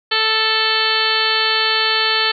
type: harmonic tone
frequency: 440 Hz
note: A4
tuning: in tune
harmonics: 1 / 2 / 3 / 4 / 5 / 6 / 7 / 8 / 9 / 10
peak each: -26 / -26 / -23 / -21 / -27 / -24 / -21 / -25 / -26 / -21 dBFS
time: 0.11-2.32 s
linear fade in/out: 10 ms
effects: none